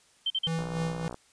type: tone bursts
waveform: sine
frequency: 3121 Hz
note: G7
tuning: 8 cents flat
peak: -25 dBFS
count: 3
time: 0.26-0.474 s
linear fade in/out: 5 ms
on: 42 ms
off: 44 ms
type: tone with tremolo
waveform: square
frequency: 164 Hz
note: E3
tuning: 9 cents flat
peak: -28 dBFS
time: 0.47-1.08 s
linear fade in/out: 0 ms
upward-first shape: sine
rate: 3.5 Hz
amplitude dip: 60%
type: click train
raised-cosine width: 1 ms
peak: -24 dBFS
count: 35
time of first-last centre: 0.59-1.144 s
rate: 61.4 Hz
effects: white hiss -62 dBFS RMS until 1.32 s + resampled to 22050 Hz

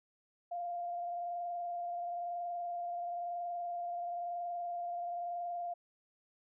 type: tone with frequency modulation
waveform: sine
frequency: 698 Hz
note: F5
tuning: 1 cent flat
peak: -36 dBFS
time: 0.51-5.74 s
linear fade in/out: 10 ms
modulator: 21 Hz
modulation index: 0.47
effects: none

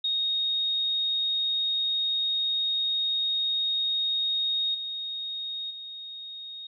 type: tone with level steps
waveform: sine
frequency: 3729 Hz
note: A#7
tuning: in tune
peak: -24 / -31 / -37 dBFS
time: 0.04-6.67 s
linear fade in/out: 5 ms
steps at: 4.74 / 5.7 s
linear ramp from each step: 10 ms
effects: none

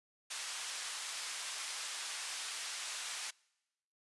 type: band-pass noise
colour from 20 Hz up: white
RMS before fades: -42 dBFS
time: 0.3-3.31 s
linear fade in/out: 10 ms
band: 1000 to 8000 Hz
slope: 12 dB/octave
effects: noise-tail reverb RT60 1.0 s tail -26 dB re dry + resampled to 24000 Hz

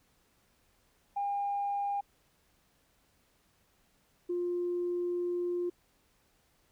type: tone pair in turn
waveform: sine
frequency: 806 / 352.3 Hz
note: G5 / F4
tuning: +48 / +15 cents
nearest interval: octave + major second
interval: 1433 cents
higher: first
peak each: -29 / -29 dBFS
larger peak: neither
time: 1.16-2.01 / 4.29-5.7 s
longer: second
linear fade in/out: 10 ms
effects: tanh soft clip ceiling -25 dBFS + pink hiss -70 dBFS RMS until 6.71 s

